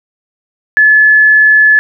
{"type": "tone", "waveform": "sine", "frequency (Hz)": 1721, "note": "A6", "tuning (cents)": -39, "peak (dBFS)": -3, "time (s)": [0.77, 1.79], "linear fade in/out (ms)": 0, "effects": []}